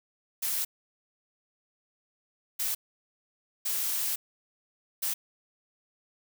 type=noise bursts at uneven times; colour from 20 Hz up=blue; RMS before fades=-30 dBFS; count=4; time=0.42-0.65 / 2.59-2.75 / 3.65-4.16 / 5.02-5.14 s; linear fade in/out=10 ms; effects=none